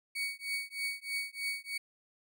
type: tone with tremolo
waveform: 35% pulse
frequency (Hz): 2242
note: C#7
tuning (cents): +19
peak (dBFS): -29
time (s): 0.15-1.78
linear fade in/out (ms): 10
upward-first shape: triangle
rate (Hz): 3.2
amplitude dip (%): 100
effects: none